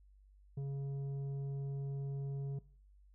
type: tone with tanh clipping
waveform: sine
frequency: 138.59 Hz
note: C#3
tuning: in tune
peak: -38 dBFS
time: 0.57-2.59 s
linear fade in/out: 5 ms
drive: 7 dB
effects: noise-tail reverb RT60 0.5 s tail -20 dB re dry + added 49 Hz sine -60 dBFS peak until 3.14 s